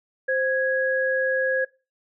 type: tone pair together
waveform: sine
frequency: 523.3 / 1659.8 Hz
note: C5 / G#6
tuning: 0 / -1 cents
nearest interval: octave + minor sixth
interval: 1999 cents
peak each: -23 dBFS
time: 0.28-1.65 s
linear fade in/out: 10 ms
effects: noise-tail reverb RT60 0.3 s tail -22 dB re dry